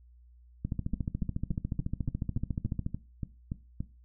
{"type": "two click trains", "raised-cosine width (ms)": 5, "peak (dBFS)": [-21, -19], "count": [11, 32], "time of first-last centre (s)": [[0.94, 3.805], [0.65, 2.864]], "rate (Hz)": [3.49, 14], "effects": ["noise-tail reverb RT60 0.3 s tail -17 dB re dry", "added 60 Hz sine -54 dBFS peak until 4.04 s"]}